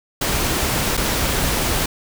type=noise with dropouts; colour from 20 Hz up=pink; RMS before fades=-20 dBFS; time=0.21-1.86 s; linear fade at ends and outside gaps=5 ms; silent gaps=0.97-0.974 s; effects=none